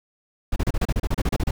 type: noise bursts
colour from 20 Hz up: brown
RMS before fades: -21 dBFS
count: 14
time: 0.52-1.51 s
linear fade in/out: 5 ms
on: 41 ms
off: 32 ms
effects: none